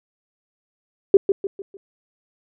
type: tone with echo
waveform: sine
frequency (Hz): 392.3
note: G4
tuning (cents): +1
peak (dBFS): -5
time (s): 1.14-1.17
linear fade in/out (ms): 2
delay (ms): 150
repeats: 4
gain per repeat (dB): -8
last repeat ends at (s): 1.77
effects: none